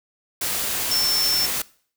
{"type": "tone in noise", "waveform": "sine", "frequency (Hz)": 5380, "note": "E8", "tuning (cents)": 34, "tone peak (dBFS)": -19, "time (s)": [0.91, 1.46], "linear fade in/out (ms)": 5, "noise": "white", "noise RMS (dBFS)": -25, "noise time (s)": [0.41, 1.62], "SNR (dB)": 3, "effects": ["noise-tail reverb RT60 0.5 s tail -21 dB re dry"]}